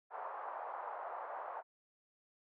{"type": "band-pass noise", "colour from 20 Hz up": "pink", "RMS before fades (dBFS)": -44, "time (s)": [0.1, 1.63], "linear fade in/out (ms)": 50, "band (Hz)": [660, 1100], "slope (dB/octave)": 24, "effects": ["high-pass 400 Hz 12 dB/octave"]}